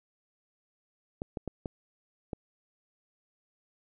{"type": "clicks", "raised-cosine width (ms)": 2, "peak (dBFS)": -21, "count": 5, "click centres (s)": [1.219, 1.372, 1.477, 1.658, 2.332], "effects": []}